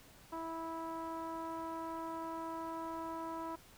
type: tone with low-pass filter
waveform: sawtooth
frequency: 327.3 Hz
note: E4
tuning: 12 cents flat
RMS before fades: -42 dBFS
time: 0.32-3.56 s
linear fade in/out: 10 ms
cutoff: 1100 Hz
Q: 5.6
effects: pink hiss -60 dBFS RMS until 3.77 s